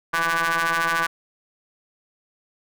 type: ring-modulated tone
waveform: sawtooth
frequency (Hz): 165.4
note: E3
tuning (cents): +6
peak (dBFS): -13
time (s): 0.13-1.07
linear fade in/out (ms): 10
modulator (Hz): 1330
effects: none